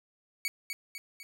sawtooth tone with echo, 2248 Hz, C#7, 24 cents sharp, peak -26 dBFS, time 0.45-0.48 s, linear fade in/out 0 ms, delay 250 ms, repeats 3, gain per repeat -5 dB, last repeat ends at 1.23 s, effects none

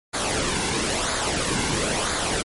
pink noise with flanger, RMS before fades -24 dBFS, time 0.13-2.43 s, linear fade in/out 20 ms, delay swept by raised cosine 0.35 to 1.65 ms, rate 1 Hz, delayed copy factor -0.55, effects MP3 48 kbps

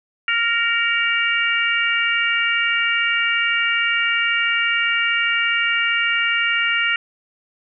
harmonic tone with a mistuned harmonic, 466.2 Hz, A#4, in tune, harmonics 3 / 4 / 5 / 6, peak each -22 / -22 / -22 / -22 dBFS, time 0.28-6.96 s, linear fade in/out 2 ms, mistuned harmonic 5, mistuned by -26 cents, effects none

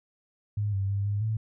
sine tone with pitch steps, 103.8 / 97.7 / 99.9 / 102.2 / 109.8 Hz, G#2 / G2 / G2 / G#2 / A2, 0 / -5 / +33 / -27 / -3 cents, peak -25 dBFS, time 0.57-1.37 s, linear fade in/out 5 ms, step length 160 ms, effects none

